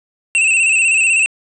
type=tone with vibrato; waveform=square; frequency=2654 Hz; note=E7; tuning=11 cents sharp; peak=-11 dBFS; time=0.35-1.26 s; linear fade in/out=0 ms; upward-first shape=square; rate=16 Hz; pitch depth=47 cents each way; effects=resampled to 24000 Hz + 8-bit